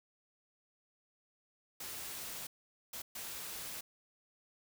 white noise bursts at uneven times, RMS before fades -44 dBFS, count 3, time 1.8-2.47 / 2.93-3.02 / 3.15-3.81 s, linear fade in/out 5 ms, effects none

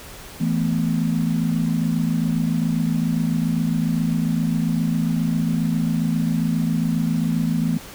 sine chord, E suspended fourth, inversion none, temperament just, 164.81 / 219.8 / 247.2 Hz, E3 / A3 / B3, 0 / -2 / +2 cents, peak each -21 / -23 / -24 dBFS, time 0.4-7.78 s, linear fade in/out 10 ms, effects pink hiss -39 dBFS RMS until 7.94 s

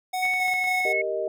square tone with tremolo, 740 Hz, F#5, in tune, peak -26 dBFS, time 0.13-0.93 s, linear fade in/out 10 ms, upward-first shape square, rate 3.7 Hz, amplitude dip 35%
sine tone with pitch glide, 2217 to 2189 Hz, C#7 to C#7, 0 to -22 cents, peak -23 dBFS, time 0.22-1.02 s, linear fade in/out 10 ms, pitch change -22 cents, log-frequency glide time 0.38-0.43 s
clicks, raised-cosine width 0.3 ms, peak -26 dBFS, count 5, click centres 0.253 / 0.337 / 0.481 / 0.539 / 0.641 s
sine chord, Eb major, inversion first, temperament equal, 392 / 466.2 / 622.3 Hz, G4 / Bb4 / Eb5, 0 / 0 / 0 cents, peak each -30 / -31 / -27 dBFS, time 0.85-1.28 s, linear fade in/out 2 ms
effects none

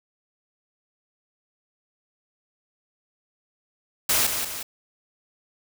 white noise with echo, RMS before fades -21 dBFS, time 4.09-4.27 s, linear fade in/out 5 ms, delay 180 ms, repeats 2, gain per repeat -6 dB, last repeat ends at 4.63 s, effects none

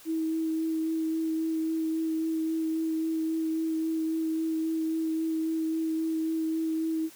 sine tone with vibrato, 321.1 Hz, E4, 45 cents flat, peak -26 dBFS, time 0.05-7.1 s, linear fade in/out 50 ms, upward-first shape sine, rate 3.7 Hz, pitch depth 12 cents each way, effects white hiss -52 dBFS RMS until 7.15 s

